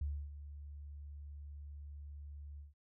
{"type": "tone with ADSR envelope", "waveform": "sine", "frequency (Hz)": 72.4, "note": "D2", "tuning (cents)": -24, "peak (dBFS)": -34, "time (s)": [0.01, 2.74], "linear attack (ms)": 5, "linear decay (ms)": 280, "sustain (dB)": -12, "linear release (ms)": 150, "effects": []}